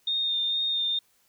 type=tone with vibrato; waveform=sine; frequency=3654 Hz; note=A#7; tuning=35 cents flat; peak=-24 dBFS; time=0.07-0.99 s; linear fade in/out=5 ms; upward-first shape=sine; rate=2.2 Hz; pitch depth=18 cents each way; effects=white hiss -66 dBFS RMS until 1.28 s